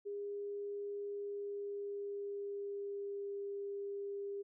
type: tone with pitch glide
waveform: sine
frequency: 406.2 to 401.1 Hz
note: G#4 to G4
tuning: -38 to +40 cents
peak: -39 dBFS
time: 0.05-4.43 s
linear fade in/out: 20 ms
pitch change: -22 cents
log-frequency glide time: 1.04-3.37 s
effects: none